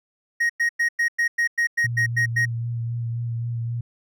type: tone bursts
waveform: triangle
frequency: 1877 Hz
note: A#6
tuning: 11 cents sharp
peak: -16 dBFS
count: 11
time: 0.4-2.456 s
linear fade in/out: 10 ms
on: 96 ms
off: 100 ms
type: tone with vibrato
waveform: sine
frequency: 117.3 Hz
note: A#2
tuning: 11 cents sharp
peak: -24 dBFS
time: 1.84-3.81 s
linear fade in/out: 5 ms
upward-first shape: sine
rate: 3.8 Hz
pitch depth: 21 cents each way
effects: none